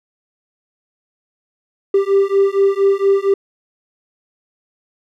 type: beating tone pair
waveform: triangle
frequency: 392 / 396.3 Hz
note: G4 / G4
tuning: 0 / +19 cents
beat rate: 4.3 Hz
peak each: -12 dBFS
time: 1.94-3.34 s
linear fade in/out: 5 ms
effects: tanh soft clip ceiling -2 dBFS